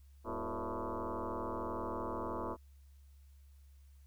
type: tone with frequency modulation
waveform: sine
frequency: 318.2 Hz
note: D#4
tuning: 39 cents sharp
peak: -36 dBFS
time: 0.24-2.57 s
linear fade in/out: 50 ms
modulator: 113 Hz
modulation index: 7.6
effects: added 69 Hz sine -56 dBFS peak until 4.06 s + white hiss -75 dBFS RMS until 4.06 s